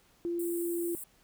sine tone, 343.6 Hz, F4, 28 cents flat, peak -30 dBFS, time 0.25-0.95 s, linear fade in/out 0 ms
pink high-pass noise, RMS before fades -42 dBFS, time 0.39-1.04 s, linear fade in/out 5 ms, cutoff 7900 Hz, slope 96 dB/octave
effects pink hiss -65 dBFS RMS until 1.23 s

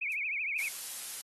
sine tone with vibrato, 2376 Hz, D7, 20 cents sharp, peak -31 dBFS, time 0.01-0.69 s, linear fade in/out 10 ms, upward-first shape triangle, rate 13 Hz, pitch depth 190 cents each way
violet noise with exponential decay, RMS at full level -40 dBFS, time 0.12-0.19 s, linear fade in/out 0 ms, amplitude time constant 15 ms
blue noise, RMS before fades -38 dBFS, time 0.58-1.22 s, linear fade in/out 20 ms
effects AAC 32 kbps

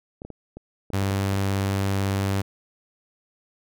clicks, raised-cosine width 2 ms, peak -24 dBFS, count 9, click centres 0.219 / 0.25 / 0.303 / 0.57 / 0.903 / 1.025 / 1.11 / 1.331 / 1.364 s
sawtooth tone, 98 Hz, G2, in tune, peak -18 dBFS, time 0.93-2.42 s, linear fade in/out 10 ms
effects none

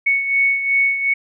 sine beating tone pair, 2217 / 2219.7 Hz, C#7 / C#7, 0 / +2 cents, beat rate 2.7 Hz, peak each -15 / -22 dBFS, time 0.06-1.14 s, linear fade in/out 10 ms, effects none

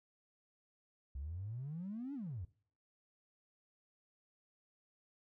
triangle exponential two-way sweep, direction up then down, 63.9 to 293.7 to 79.1 Hz, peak -37 dBFS, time 1.15-2.45 s, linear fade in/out 5 ms, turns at 2.14 s, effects noise-tail reverb RT60 0.5 s tail -24 dB re dry + tanh soft clip ceiling -38 dBFS

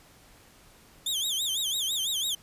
sawtooth tone with vibrato, 3427 Hz, A7, 46 cents flat, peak -24 dBFS, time 1.06-2.35 s, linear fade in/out 5 ms, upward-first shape sine, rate 6 Hz, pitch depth 190 cents each way, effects pink hiss -56 dBFS RMS until 2.42 s + resampled to 32000 Hz

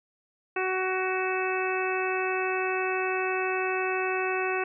harmonic tone, 374 Hz, F#4, 19 cents sharp, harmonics 1 / 2 / 3 / 4 / 5 / 6 / 7, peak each -29 / -33 / -35 / -34 / -37 / -39 / -33 dBFS, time 0.56-4.64 s, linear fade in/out 5 ms, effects none

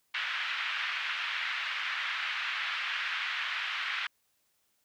pink band-pass noise, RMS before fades -34 dBFS, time 0.14-4.07 s, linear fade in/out 5 ms, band 1400 to 3200 Hz, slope 24 dB/octave, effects white hiss -74 dBFS RMS until 4.84 s

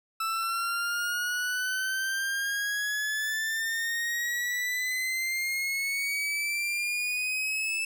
40% pulse exponential sweep, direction up, 1318.5 to 2637 Hz, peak -27 dBFS, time 0.2-7.85 s, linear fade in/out 5 ms, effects none

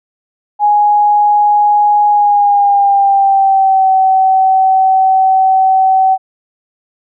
sine tone with pitch glide, 830.6 to 761.7 Hz, G#5 to G5, 0 to -50 cents, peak -6 dBFS, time 0.59-6.18 s, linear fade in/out 50 ms, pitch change -150 cents, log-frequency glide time 2.09-3.9 s, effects none

